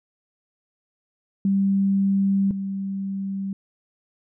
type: tone pair in turn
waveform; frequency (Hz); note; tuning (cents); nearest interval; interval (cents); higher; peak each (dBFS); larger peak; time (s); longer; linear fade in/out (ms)
sine; 196 / 195.02; G3 / G3; 0 / -9; unison; 9; first; -17 / -25; first; 1.45-2.51 / 2.51-3.53; first; 2
effects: none